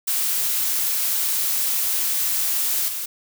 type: noise with level steps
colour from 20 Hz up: blue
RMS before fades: -22 / -28 dBFS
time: 0.07-3.06 s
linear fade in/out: 10 ms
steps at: 2.88 s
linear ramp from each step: 5 ms
effects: none